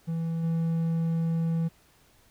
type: tone with level steps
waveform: triangle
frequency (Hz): 164.81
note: E3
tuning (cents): 0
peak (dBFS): -25 / -22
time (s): 0.07-1.69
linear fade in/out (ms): 20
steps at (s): 0.43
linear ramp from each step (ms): 10
effects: pink hiss -61 dBFS RMS until 2.3 s